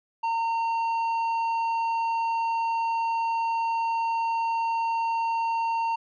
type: tone with tanh clipping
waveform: triangle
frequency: 915 Hz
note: A#5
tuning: 32 cents flat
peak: -25 dBFS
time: 0.23-5.96 s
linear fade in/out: 10 ms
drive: 11 dB
effects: none